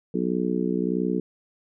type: harmonic tone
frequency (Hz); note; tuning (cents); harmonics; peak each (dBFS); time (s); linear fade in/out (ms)
61.5; B1; -7; 3 / 4 / 5 / 6 / 7; -27 / -28 / -29 / -30 / -30; 0.14-1.2; 5
effects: none